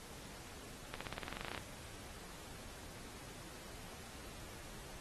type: accelerating click train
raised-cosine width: 0.3 ms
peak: -25 dBFS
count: 15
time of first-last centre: 0.94-1.577 s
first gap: 66 ms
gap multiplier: 0.94
effects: pink hiss -53 dBFS RMS until 5 s + AAC 32 kbps